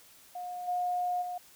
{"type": "tone with level steps", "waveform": "sine", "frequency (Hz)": 717, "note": "F5", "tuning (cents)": 45, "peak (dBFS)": [-36, -28, -34], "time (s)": [0.35, 1.38], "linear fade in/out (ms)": 5, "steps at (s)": [0.67, 1.21], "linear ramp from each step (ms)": 20, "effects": ["white hiss -57 dBFS RMS until 1.55 s"]}